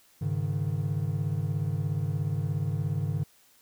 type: chord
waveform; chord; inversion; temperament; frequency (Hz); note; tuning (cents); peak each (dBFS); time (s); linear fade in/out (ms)
triangle; Ab suspended fourth; none; equal with one note detuned; 101.81 / 138.59 / 155.56; Ab2 / Db3 / Eb3; -34 / 0 / 0; -29; 0.21-3.24; 10
effects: white hiss -61 dBFS RMS until 3.61 s